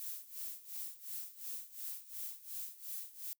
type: noise with tremolo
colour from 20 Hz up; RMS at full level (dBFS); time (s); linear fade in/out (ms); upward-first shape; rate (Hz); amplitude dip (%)
violet; -42; 0-3.33; 0; sine; 2.8; 85
effects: noise-tail reverb RT60 0.1 s tail -26 dB re dry